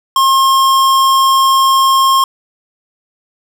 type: tone with hard clipping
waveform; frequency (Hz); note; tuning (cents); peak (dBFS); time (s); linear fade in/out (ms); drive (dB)
sine; 1071; C6; +40; -9; 0.16-2.24; 2; 18
effects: none